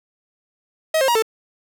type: tone with pitch steps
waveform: 45% pulse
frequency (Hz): 635 / 532 / 950 / 443.3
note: D#5 / C5 / A#5 / A4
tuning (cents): +35 / +29 / +33 / +13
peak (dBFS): -15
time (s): 0.94-1.224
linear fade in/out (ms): 5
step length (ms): 71
effects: none